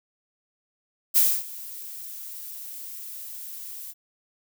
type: noise with ADSR envelope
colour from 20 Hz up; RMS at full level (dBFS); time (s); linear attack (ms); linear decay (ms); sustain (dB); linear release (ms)
violet; -17; 1.14-3.94; 28; 260; -21; 41
effects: none